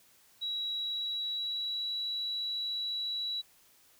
sine tone with pitch glide, 3886 to 3918 Hz, B7 to B7, -29 to -15 cents, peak -32 dBFS, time 0.41-3.42 s, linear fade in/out 20 ms, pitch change +14 cents, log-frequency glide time 0.76-1.97 s, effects white hiss -63 dBFS RMS until 3.99 s

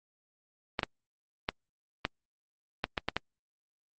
clicks, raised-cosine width 0.3 ms, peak -12 dBFS, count 8, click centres 0.792 / 0.832 / 1.489 / 2.051 / 2.841 / 2.978 / 3.086 / 3.166 s, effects Opus 32 kbps

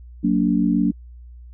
sine chord, Gb augmented, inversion none, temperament just, 185 / 231.2 / 289.1 Hz, Gb3 / Bb3 / D4, 0 / -14 / -27 cents, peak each -20 dBFS, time 0.23-0.92 s, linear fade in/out 20 ms, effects added 60 Hz sine -38 dBFS peak until 1.53 s

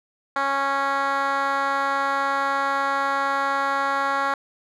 10% pulse tone with band-pass filter, 276.1 Hz, C#4, 7 cents flat, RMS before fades -23 dBFS, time 0.36-4.34 s, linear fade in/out 2 ms, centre 1200 Hz, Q 1.3, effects none

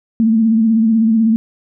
sine tone with vibrato, 223.5 Hz, A3, 27 cents sharp, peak -9 dBFS, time 0.2-1.36 s, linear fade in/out 0 ms, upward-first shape sine, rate 16 Hz, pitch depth 51 cents each way, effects none

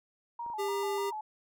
sine tone with vibrato, 899 Hz, A5, 37 cents sharp, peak -35 dBFS, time 0.39-1.21 s, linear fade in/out 5 ms, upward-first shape square, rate 3.4 Hz, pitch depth 81 cents each way
clicks, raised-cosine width 1 ms, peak -38 dBFS, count 2, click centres 0.463 / 0.501 s
square tone, 400 Hz, G4, 35 cents sharp, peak -32 dBFS, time 0.58-1.11 s, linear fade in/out 20 ms
effects none

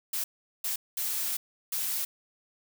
blue noise bursts at uneven times, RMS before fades -31 dBFS, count 4, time 0.13-0.24 / 0.64-0.76 / 0.97-1.37 / 1.72-2.05 s, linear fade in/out 5 ms, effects none

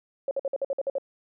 sine tone bursts, 548 Hz, C#5, 20 cents flat, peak -24 dBFS, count 9, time 0.28-0.983 s, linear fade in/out 2 ms, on 31 ms, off 53 ms, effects none

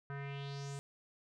square tone with low-pass filter sweep, 140 Hz, C#3, 18 cents sharp, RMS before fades -43 dBFS, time 0.1-0.79 s, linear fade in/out 0 ms, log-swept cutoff 1500 to 8600 Hz, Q 3.5, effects none

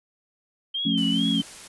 sine tone with vibrato, 3130 Hz, G7, 3 cents flat, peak -25 dBFS, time 0.74-1.42 s, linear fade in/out 10 ms, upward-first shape sine, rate 2.3 Hz, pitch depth 110 cents each way
sine chord, F augmented, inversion none, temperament just, 174.61 / 218.3 / 272.8 Hz, F3 / A3 / C#4, 0 / -13 / -28 cents, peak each -27 / -25 / -25 dBFS, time 0.85-1.42 s, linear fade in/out 10 ms
white noise, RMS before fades -42 dBFS, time 0.97-1.68 s, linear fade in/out 10 ms
effects resampled to 24000 Hz

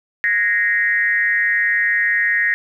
sine tone with frequency modulation, 1864.7 Hz, A#6, in tune, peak -14 dBFS, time 0.24-2.54 s, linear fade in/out 0 ms, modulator 200 Hz, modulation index 0.88, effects 9-bit

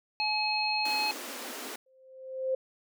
harmonic tone, 851 Hz, G#5, 42 cents sharp, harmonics 1 / 3 / 5, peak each -31 / -31 / -31 dBFS, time 0.2-1.11 s, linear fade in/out 0 ms
pink high-pass noise, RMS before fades -40 dBFS, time 0.85-1.76 s, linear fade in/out 5 ms, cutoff 230 Hz, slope 96 dB/octave
sine tone with exponential growth, 523.3 Hz, C5, in tune, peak -24 dBFS, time 1.86-2.55 s, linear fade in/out 5 ms, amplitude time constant 150 ms
effects none

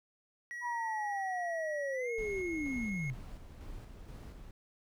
triangle tone with pitch glide, 1918 to 2165 Hz, A#6 to C#7, +49 to -41 cents, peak -38 dBFS, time 0.51-3.1 s, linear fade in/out 0 ms, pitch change +210 cents, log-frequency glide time 1.92-2.11 s
sine linear sweep, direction down, 984 to 113.5 Hz, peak -34 dBFS, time 0.61-3.16 s, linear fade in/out 50 ms
brown noise with tremolo, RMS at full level -46 dBFS, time 2.18-4.51 s, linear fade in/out 2 ms, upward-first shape square, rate 2.1 Hz, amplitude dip 35%
effects none

